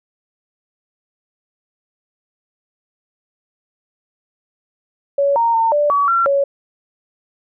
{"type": "tone with pitch steps", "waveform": "sine", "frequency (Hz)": [562, 927, 907, 588, 1136, 1363, 558], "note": ["C#5", "A#5", "A#5", "D5", "C#6", "F6", "C#5"], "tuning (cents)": [24, -10, -48, 2, 42, -43, 11], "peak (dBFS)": -12, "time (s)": [5.18, 6.44], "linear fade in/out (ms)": 5, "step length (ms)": 180, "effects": []}